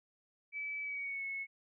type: tone with pitch glide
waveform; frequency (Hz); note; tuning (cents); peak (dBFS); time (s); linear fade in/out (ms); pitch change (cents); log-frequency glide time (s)
sine; 2300 to 2194; D7 to C#7; -37 to -18; -37; 0.52-1.47; 50; -81; 0.82-1.24
effects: none